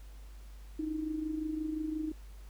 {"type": "tone with amplitude modulation", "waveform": "sine", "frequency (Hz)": 311.1, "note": "D#4", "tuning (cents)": 0, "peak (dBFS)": -30, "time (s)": [0.79, 2.12], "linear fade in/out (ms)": 5, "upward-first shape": "sine", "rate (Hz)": 25.7, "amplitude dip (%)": 60, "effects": ["added 50 Hz sine -46 dBFS peak until 2.49 s", "pink hiss -62 dBFS RMS until 2.49 s"]}